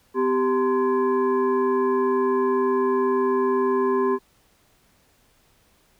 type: tone with frequency modulation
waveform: sine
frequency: 392 Hz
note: G4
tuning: in tune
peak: -18 dBFS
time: 0.14-4.19 s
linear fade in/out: 50 ms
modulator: 646 Hz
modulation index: 0.91
effects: pink hiss -61 dBFS RMS until 5.99 s